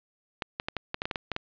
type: clicks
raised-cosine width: 0.3 ms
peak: -14 dBFS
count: 11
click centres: 0.422 / 0.599 / 0.685 / 0.767 / 0.944 / 1.019 / 1.055 / 1.112 / 1.158 / 1.317 / 1.364 s
effects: resampled to 11025 Hz + 8-bit